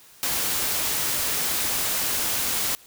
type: noise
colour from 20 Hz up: white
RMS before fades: -25 dBFS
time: 0.23-2.75 s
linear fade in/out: 0 ms
effects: white hiss -51 dBFS RMS until 2.86 s